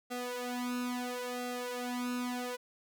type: tone with flanger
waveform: sawtooth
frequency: 246.9 Hz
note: B3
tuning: in tune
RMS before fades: -37 dBFS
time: 0.1-2.57 s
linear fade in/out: 20 ms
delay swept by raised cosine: 1.5 to 3.3 ms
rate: 0.74 Hz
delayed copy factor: +0.9
effects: none